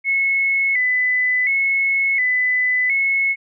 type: tone with vibrato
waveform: sine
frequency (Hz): 2093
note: C7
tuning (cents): 0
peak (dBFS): -15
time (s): 0.04-3.36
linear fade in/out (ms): 50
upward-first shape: square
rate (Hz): 0.7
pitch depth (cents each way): 77
effects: none